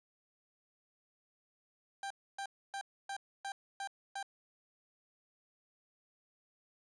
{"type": "tone bursts", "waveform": "30% pulse", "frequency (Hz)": 790, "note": "G5", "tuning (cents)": 13, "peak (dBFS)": -36, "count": 7, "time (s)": [2.03, 4.228], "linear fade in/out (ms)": 2, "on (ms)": 74, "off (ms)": 280, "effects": ["resampled to 22050 Hz"]}